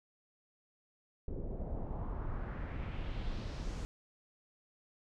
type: noise with low-pass filter sweep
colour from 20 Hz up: brown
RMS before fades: -39 dBFS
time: 1.28-3.85 s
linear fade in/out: 0 ms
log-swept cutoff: 410 to 7500 Hz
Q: 1.9
effects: none